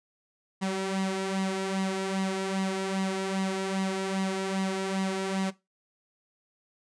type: tone with flanger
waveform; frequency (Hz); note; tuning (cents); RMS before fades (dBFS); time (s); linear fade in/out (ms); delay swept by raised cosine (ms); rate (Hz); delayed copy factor
sawtooth; 191.6; G3; -39; -30; 0.61-5.51; 20; 1 to 3.1; 2.5; +0.6
effects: noise-tail reverb RT60 0.2 s tail -17 dB re dry + resampled to 22050 Hz